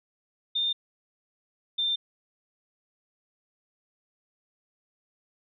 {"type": "tone pair in turn", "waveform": "sine", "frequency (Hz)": [3619, 3588], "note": ["A7", "A7"], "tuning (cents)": [48, 33], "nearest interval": "unison", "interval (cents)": 15, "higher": "first", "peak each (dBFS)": -24, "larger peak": "neither", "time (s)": [[0.55, 0.73], [1.78, 1.96]], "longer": "neither", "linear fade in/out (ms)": 10, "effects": []}